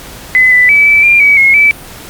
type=tone with pitch steps; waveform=sine; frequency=2021 / 1990 / 2297 / 2312 / 2391 / 2275 / 2165 / 2309 Hz; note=B6 / B6 / D7 / D7 / D7 / C#7 / C#7 / D7; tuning=+39 / +13 / -39 / -28 / +30 / +44 / -41 / -30 cents; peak=-3 dBFS; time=0.35-1.71 s; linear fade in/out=0 ms; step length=170 ms; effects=pink hiss -30 dBFS RMS until 2.09 s + Opus 48 kbps